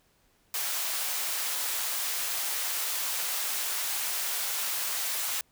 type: high-pass noise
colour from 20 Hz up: white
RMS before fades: -31 dBFS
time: 0.54-5.41 s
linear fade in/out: 2 ms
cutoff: 660 Hz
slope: 12 dB/octave
effects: pink hiss -67 dBFS RMS until 5.51 s